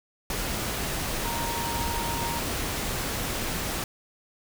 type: tone in noise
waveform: sine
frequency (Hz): 932.3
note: A#5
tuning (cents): 0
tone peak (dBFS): -32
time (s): 1.25-2.39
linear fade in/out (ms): 2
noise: pink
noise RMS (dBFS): -30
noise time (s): 0.3-3.84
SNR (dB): -5
effects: none